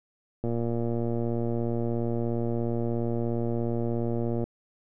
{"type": "click train", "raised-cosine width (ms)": 2, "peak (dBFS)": -17, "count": 469, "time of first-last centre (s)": [0.44, 4.44], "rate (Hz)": 117, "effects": []}